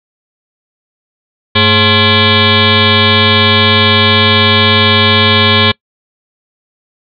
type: tone with frequency modulation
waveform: sine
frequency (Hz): 1699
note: G#6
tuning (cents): +39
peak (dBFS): -5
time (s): 1.55-5.72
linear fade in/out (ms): 10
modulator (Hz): 320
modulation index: 6.6
effects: noise-tail reverb RT60 0.1 s tail -26 dB re dry